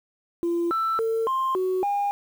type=tone with pitch steps; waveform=sine; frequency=341.8 / 1328 / 450.4 / 1054 / 371.9 / 810 Hz; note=F4 / E6 / A4 / C6 / F#4 / G#5; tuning=-37 / +12 / +40 / +12 / +9 / -43 cents; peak=-20 dBFS; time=0.43-2.11 s; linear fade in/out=0 ms; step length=280 ms; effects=tanh soft clip ceiling -19 dBFS + 8-bit